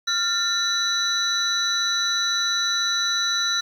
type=tone cluster; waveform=sine; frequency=1390 / 1786 / 3947 / 5970 Hz; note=F6 / A6 / B7 / F#8; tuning=-9 / +25 / -2 / +15 cents; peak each=-26 / -30 / -22 / -28 dBFS; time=0.07-3.61 s; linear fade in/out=10 ms; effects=tanh soft clip ceiling -10 dBFS + 8-bit